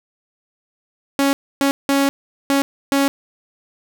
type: tone bursts at uneven times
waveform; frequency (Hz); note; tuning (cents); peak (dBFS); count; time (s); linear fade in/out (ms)
sawtooth; 277.2; C#4; 0; -10; 5; 1.19-1.33 / 1.61-1.71 / 1.89-2.09 / 2.5-2.62 / 2.92-3.08; 0
effects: none